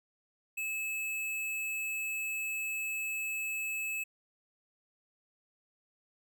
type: tone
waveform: square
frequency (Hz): 2600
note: E7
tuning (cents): -24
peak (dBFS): -34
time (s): 0.57-4.04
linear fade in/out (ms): 10
effects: none